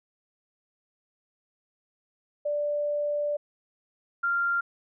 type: tone pair in turn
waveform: sine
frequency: 587.3 / 1390 Hz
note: D5 / F6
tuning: 0 / -9 cents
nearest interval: octave + minor third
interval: 1491 cents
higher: second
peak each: -25 / -23 dBFS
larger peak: second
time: 2.45-3.37 / 4.23-4.61 s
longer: first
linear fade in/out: 10 ms
effects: none